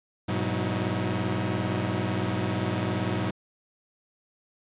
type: tone cluster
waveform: sawtooth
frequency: 101 / 121.4 / 184.3 / 318.3 Hz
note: G#2 / B2 / F#3 / D#4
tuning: -48 / -29 / -7 / +39 cents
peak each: -27 / -27 / -27 / -29 dBFS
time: 0.28-3.31 s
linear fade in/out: 10 ms
effects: resampled to 8000 Hz